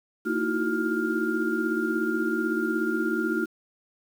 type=tone cluster; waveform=sine; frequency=228.9 / 313.9 / 330.2 / 367.6 / 1406 Hz; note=A#3 / D#4 / E4 / F#4 / F6; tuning=-31 / +15 / +3 / -11 / +11 cents; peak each=-30 dBFS; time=0.25-3.46 s; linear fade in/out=20 ms; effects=8-bit